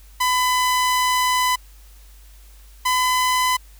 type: tone pair in turn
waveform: sawtooth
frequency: 1004 / 1009 Hz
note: B5 / B5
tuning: +28 / +37 cents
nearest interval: unison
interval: 9 cents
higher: second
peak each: -13 dBFS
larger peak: neither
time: 0.2-1.56 / 2.85-3.57 s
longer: first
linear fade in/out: 10 ms
effects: added 50 Hz sine -43 dBFS peak until 3.79 s + white hiss -53 dBFS RMS until 3.79 s